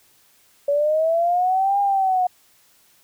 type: linear two-way sweep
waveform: sine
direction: up then down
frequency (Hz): 564 to 809 to 723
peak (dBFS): -16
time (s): 0.68-2.27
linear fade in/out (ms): 5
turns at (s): 1.8
effects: white hiss -57 dBFS RMS until 3.03 s